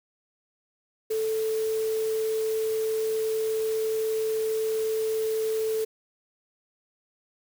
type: tone in noise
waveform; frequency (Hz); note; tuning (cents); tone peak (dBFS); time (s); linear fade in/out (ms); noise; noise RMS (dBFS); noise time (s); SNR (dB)
sine; 440; A4; 0; -24; 1.1-5.85; 10; white; -41; 1.1-5.85; +14
effects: none